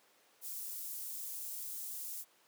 white high-pass noise, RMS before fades -43 dBFS, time 0.41-2.25 s, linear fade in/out 50 ms, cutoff 8500 Hz, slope 12 dB/octave, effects pink hiss -67 dBFS RMS until 2.47 s + high-pass 400 Hz 12 dB/octave

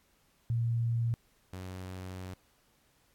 sine / sawtooth tone pair in turn, 116.54 / 92.7 Hz, A#2 / F#2, 0 / +4 cents, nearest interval major third, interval 396 cents, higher first, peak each -27 / -36 dBFS, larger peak first, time 0.5-1.14 / 1.53-2.34 s, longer second, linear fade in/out 0 ms, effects pink hiss -69 dBFS RMS until 3.14 s + AAC 64 kbps

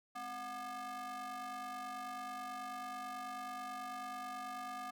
square ring-modulated tone, 236.6 Hz, A#3, 26 cents sharp, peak -40 dBFS, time 0.15-4.91 s, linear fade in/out 10 ms, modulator 971 Hz, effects none

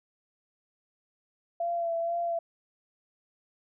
sine tone with vibrato, 678 Hz, E5, 49 cents sharp, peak -27 dBFS, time 1.6-2.39 s, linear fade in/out 5 ms, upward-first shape sine, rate 2.1 Hz, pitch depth 26 cents each way, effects none

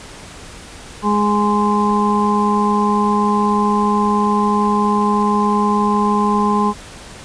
harmonic tone, 207.7 Hz, G#3, in tune, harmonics 1 / 2 / 4 / 5, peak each -16 / -21 / -21 / -17 dBFS, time 1.02-6.74 s, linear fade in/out 50 ms, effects pink hiss -36 dBFS RMS until 7.24 s + resampled to 22050 Hz

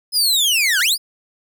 sawtooth linear two-way sweep, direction down then up, 5120 to 1396.9 to 5120 Hz, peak -11 dBFS, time 0.12-0.98 s, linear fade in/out 50 ms, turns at 0.8 s, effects none

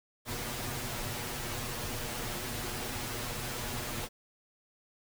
pink noise with comb filter, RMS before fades -37 dBFS, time 0.25-4.09 s, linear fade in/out 50 ms, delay 8.3 ms, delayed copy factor +0.85, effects none

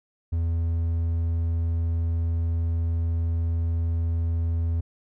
triangle tone, 83.2 Hz, E2, 17 cents sharp, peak -20 dBFS, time 0.32-4.81 s, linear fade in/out 10 ms, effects none

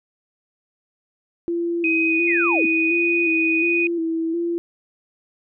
sine tone with vibrato, 334 Hz, E4, 23 cents sharp, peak -20 dBFS, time 1.48-4.58 s, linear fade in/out 0 ms, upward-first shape square, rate 1.4 Hz, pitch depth 37 cents each way
sine tone with pitch glide, 2512 to 2482 Hz, D#7 to D#7, +16 to -5 cents, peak -18 dBFS, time 1.84-3.87 s, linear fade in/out 2 ms, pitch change -21 cents, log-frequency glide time 2.08-2.14 s
sine linear sweep, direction down, 2217 to 196 Hz, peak -23 dBFS, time 2.27-2.66 s, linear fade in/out 10 ms
effects none

